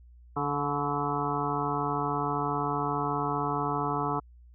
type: harmonic tone with a mistuned harmonic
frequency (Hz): 144.6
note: D3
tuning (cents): -27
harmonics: 1 / 2 / 3 / 5 / 6 / 7 / 8 / 9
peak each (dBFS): -35 / -35 / -35 / -35 / -35 / -35 / -35 / -35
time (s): 0.36-4.2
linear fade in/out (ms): 10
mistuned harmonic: 8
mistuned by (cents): -48
effects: added 60 Hz sine -50 dBFS peak until 4.54 s